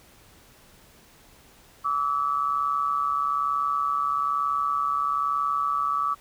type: tone pair together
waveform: sine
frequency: 1152 / 1293.1 Hz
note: D6 / E6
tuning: -34 / -34 cents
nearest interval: major second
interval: 200 cents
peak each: -24 / -27 dBFS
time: 1.84-6.15 s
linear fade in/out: 20 ms
effects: pink hiss -54 dBFS RMS until 6.2 s